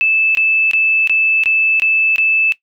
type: tone bursts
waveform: sine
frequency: 2627 Hz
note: E7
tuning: 7 cents flat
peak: -10 dBFS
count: 7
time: 0.01-2.522 s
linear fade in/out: 0 ms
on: 340 ms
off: 22 ms
effects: noise-tail reverb RT60 0.1 s tail -17 dB re dry